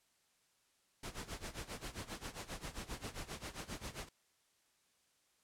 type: noise with tremolo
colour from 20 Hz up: pink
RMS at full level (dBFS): -43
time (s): 1.03-4.09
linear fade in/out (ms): 5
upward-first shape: sine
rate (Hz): 7.5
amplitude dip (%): 85
effects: white hiss -75 dBFS RMS until 5.43 s + low-pass 10000 Hz 12 dB/octave